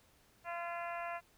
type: harmonic tone with a mistuned harmonic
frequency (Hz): 343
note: F4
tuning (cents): -31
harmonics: 2 / 3 / 4 / 5 / 6 / 7 / 8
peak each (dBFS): -41 / -45 / -47 / -49 / -51 / -52 / -53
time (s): 0.44-1.21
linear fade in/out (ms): 50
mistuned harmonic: 7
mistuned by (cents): +16
effects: pink hiss -68 dBFS RMS until 1.37 s